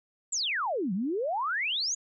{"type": "exponential two-way sweep", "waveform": "sine", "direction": "down then up", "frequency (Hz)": [7902, 174.61, 6970], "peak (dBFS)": -27, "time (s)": [0.32, 1.95], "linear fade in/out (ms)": 10, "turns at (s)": 0.93, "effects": []}